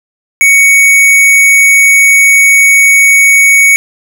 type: tone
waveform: square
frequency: 2232 Hz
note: C#7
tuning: 11 cents sharp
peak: -3 dBFS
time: 0.41-3.76 s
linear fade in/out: 0 ms
effects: none